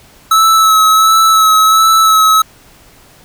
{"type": "tone with vibrato", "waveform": "square", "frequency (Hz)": 1300, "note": "E6", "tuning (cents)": -24, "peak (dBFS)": -6, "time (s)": [0.31, 2.42], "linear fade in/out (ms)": 5, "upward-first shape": "sine", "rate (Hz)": 1.4, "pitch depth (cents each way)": 21, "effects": ["pink hiss -43 dBFS RMS until 3.24 s"]}